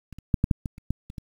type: clicks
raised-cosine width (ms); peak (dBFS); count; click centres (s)
5; -29 / -28 / -8 / -8 / -7 / -17 / -30 / -12 / -26 / -23; 10; 0.127 / 0.186 / 0.342 / 0.441 / 0.512 / 0.658 / 0.781 / 0.906 / 1.101 / 1.182
effects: 8-bit